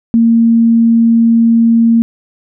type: tone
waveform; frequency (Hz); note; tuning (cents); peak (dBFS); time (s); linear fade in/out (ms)
sine; 230; A#3; -23; -5; 0.14-2.02; 0
effects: none